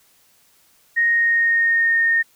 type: tone with pitch glide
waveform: sine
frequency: 1864.7 to 1838 Hz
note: A#6 to A#6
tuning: 0 to -25 cents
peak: -14 dBFS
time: 0.96-2.23 s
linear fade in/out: 20 ms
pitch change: -25 cents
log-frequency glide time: 1.11-1.97 s
effects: white hiss -57 dBFS RMS until 2.35 s